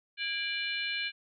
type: harmonic tone with a mistuned harmonic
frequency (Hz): 590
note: D5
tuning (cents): +8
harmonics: 3 / 4 / 5 / 6 / 7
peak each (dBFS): -37 / -34 / -37 / -42 / -39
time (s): 0.17-1.12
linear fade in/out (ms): 50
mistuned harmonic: 3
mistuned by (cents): -140
effects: MP3 64 kbps